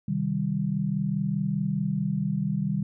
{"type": "chord", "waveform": "sine", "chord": "C minor", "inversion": "none", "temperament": "equal", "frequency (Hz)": [130.81, 155.56, 196], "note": ["C3", "Eb3", "G3"], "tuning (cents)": [0, 0, 0], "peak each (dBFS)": [-32, -28, -27], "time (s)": [0.08, 2.83], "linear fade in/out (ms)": 5, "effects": []}